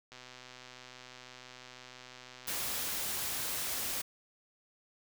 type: click train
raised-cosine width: 0.2 ms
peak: -32 dBFS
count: 341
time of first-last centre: 0.12-2.818 s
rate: 126 Hz
type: noise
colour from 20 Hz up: white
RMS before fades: -36 dBFS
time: 2.47-4.02 s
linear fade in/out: 10 ms
effects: none